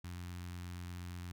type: tone with notch filter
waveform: sawtooth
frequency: 88.5 Hz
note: F2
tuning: 23 cents sharp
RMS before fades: -45 dBFS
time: 0.04-1.32 s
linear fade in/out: 5 ms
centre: 520 Hz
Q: 0.58
effects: none